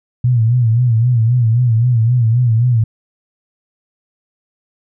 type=tone with vibrato; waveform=sine; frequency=118.2 Hz; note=A#2; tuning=24 cents sharp; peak=-9 dBFS; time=0.24-2.84 s; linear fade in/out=5 ms; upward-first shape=sine; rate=3.8 Hz; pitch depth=110 cents each way; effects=none